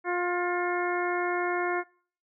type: harmonic tone with a mistuned harmonic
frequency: 353.8 Hz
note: F4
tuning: 23 cents sharp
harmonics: 1 / 2 / 3 / 4 / 5 / 6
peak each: -29 / -32 / -34 / -35 / -36 / -37 dBFS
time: 0.04-1.84 s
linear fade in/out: 50 ms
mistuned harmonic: 6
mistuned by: +25 cents
effects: noise-tail reverb RT60 0.5 s tail -24 dB re dry